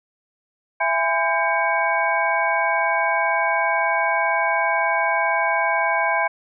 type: tone cluster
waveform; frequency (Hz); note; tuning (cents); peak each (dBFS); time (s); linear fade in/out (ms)
sine; 666 / 824 / 1012 / 1589 / 2241; E5 / G#5 / B5 / G6 / C#7; +18 / -14 / +42 / +23 / +18; -24; 0.8-6.28; 10
effects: none